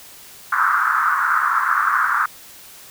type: band-pass noise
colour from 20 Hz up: white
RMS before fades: -18 dBFS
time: 0.52-2.26 s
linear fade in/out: 5 ms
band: 1100 to 1500 Hz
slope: 48 dB/octave
effects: white hiss -42 dBFS RMS until 2.9 s